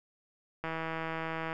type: click train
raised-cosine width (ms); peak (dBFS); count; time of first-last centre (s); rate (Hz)
0.5; -21; 145; 0.64-1.529; 162
effects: none